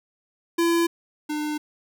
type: tone pair in turn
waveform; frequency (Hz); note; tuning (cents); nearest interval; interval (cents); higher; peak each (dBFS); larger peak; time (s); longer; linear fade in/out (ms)
square; 337.9 / 301; E4 / D4; +43 / +43; major second; 200; first; -19 / -26; first; 0.58-0.87 / 1.29-1.58; neither; 10
effects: none